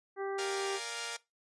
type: harmonic tone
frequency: 392 Hz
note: G4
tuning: in tune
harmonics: 1 / 2 / 3 / 4 / 5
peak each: -35 / -41 / -45 / -47 / -49 dBFS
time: 0.16-0.8 s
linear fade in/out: 50 ms
type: chord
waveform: 5% pulse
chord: Bb dominant seventh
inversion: none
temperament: equal with one note detuned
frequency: 466.2 / 587.3 / 698.5 / 827.3 Hz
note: Bb4 / D5 / F5 / Ab5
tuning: 0 / 0 / 0 / -7 cents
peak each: -29 / -35 / -32 / -34 dBFS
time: 0.38-1.17 s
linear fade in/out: 10 ms
effects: noise-tail reverb RT60 0.2 s tail -19 dB re dry + resampled to 24000 Hz